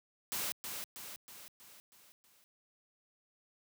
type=noise with echo; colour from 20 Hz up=white; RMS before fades=-37 dBFS; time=0.32-0.52 s; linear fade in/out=0 ms; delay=320 ms; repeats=6; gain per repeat=-5 dB; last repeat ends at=2.44 s; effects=high-pass 100 Hz 12 dB/octave